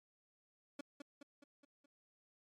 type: tone with echo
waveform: 30% pulse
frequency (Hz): 285.5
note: D4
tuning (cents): -49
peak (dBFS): -40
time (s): 0.79-0.81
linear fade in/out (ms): 5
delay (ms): 210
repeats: 5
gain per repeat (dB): -5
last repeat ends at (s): 1.86
effects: low-pass 9000 Hz 12 dB/octave + MP3 96 kbps